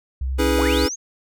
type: tone with vibrato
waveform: sine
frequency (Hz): 65.41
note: C2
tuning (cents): 0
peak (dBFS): -21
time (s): 0.21-0.86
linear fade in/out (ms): 5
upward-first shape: square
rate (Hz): 12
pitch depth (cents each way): 19
type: chord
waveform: square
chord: C# minor seventh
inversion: none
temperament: equal with one note detuned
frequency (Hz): 277.2 / 323 / 415.3 / 493.9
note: C#4 / E4 / G#4 / B4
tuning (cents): 0 / -35 / 0 / 0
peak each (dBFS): -24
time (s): 0.38-0.89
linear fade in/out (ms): 20
type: linear sweep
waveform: sine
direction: up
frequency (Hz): 119.5 to 6710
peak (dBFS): -26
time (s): 0.56-0.96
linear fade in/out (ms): 20
effects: none